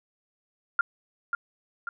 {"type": "tone with echo", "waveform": "sine", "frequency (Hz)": 1396.9, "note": "F6", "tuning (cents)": 0, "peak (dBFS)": -18, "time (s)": [0.79, 0.81], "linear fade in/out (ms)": 2, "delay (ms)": 540, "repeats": 2, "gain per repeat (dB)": -6, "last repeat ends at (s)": 1.89, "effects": []}